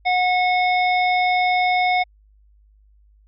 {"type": "harmonic tone", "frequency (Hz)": 729, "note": "F#5", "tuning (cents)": -26, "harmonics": [1, 3, 5, 7], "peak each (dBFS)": [-17, -21, -30, -36], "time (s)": [0.05, 2.04], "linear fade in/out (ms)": 20, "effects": ["added 51 Hz sine -51 dBFS peak until 3.27 s"]}